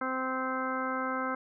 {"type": "harmonic tone", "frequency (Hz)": 260, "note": "C4", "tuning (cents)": -11, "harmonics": [1, 2, 3, 4, 5, 6, 8], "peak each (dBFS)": [-36, -37, -41, -37, -35, -38, -45], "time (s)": [0.01, 1.35], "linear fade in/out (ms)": 5, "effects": []}